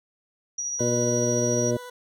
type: tone with tremolo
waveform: sine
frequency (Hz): 5780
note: F#8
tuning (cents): -41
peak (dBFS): -26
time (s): 0.58-1.71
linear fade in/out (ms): 5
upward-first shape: sine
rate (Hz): 14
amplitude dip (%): 25
type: tone with vibrato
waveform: 20% pulse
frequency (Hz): 493.9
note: B4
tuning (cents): 0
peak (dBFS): -33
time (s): 0.79-1.9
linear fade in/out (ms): 5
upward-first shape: square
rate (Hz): 16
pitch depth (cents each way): 9
type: harmonic tone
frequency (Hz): 120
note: B2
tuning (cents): -49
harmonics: 1 / 2 / 3 / 4 / 5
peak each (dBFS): -28 / -28 / -28 / -28 / -28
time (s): 0.8-1.77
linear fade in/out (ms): 5
effects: none